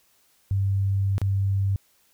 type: tone with dropouts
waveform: sine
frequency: 98 Hz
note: G2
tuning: in tune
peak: -20 dBFS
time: 0.51-1.76 s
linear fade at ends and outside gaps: 0 ms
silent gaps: 1.181-1.216 s
effects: white hiss -63 dBFS RMS until 2.13 s